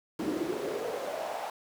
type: noise with high-pass filter sweep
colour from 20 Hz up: brown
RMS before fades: -34 dBFS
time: 0.19-1.5 s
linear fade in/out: 2 ms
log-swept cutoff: 290 to 780 Hz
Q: 5.1
effects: none